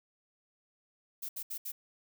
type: noise bursts at uneven times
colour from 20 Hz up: violet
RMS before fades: -39 dBFS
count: 4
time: 1.22-1.29 / 1.36-1.43 / 1.5-1.58 / 1.65-1.72 s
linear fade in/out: 10 ms
effects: none